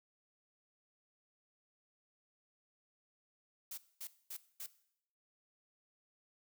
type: noise bursts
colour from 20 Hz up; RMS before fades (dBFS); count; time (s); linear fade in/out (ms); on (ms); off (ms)
blue; -45; 4; 3.71-4.664; 5; 66; 230
effects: noise-tail reverb RT60 0.7 s tail -17 dB re dry